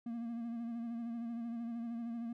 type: tone with vibrato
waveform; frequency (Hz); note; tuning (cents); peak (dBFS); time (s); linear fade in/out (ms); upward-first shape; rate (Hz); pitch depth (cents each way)
triangle; 233.1; A#3; 0; -36; 0.06-2.33; 5; sine; 13; 37
effects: none